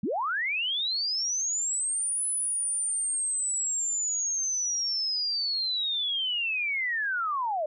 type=linear two-way sweep; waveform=sine; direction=up then down; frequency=157.7 to 10110 to 581 Hz; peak=-26 dBFS; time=0.03-7.66 s; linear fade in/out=5 ms; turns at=2.26 s; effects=none